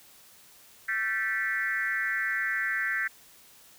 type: tone with frequency modulation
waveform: sine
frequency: 1760 Hz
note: A6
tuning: in tune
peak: -26 dBFS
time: 0.88-3.08 s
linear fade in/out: 10 ms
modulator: 206 Hz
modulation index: 1.4
effects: white hiss -55 dBFS RMS until 3.78 s